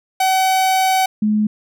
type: tone pair in turn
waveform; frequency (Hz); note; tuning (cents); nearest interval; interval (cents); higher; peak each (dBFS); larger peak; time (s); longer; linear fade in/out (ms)
45% pulse / sine; 757 / 212.4; F#5 / G#3; +39 / +39; octave + minor seventh; 2200; first; -13; neither; 0.2-1.06 / 1.22-1.47; first; 5
effects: none